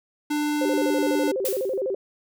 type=tone with pitch glide; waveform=square; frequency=297.4 to 295.2 Hz; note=D4 to D4; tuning=+22 to +9 cents; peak=-23 dBFS; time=0.3-1.32 s; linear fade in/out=10 ms; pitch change=-13 cents; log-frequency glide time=0.71-0.96 s
type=tone with vibrato; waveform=sine; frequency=450 Hz; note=A4; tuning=39 cents sharp; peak=-23 dBFS; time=0.61-1.95 s; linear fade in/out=5 ms; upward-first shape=square; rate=12 Hz; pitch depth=260 cents each way
type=noise with exponential decay; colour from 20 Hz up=blue; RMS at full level=-26 dBFS; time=1.45-1.81 s; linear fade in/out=2 ms; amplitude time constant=78 ms
effects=none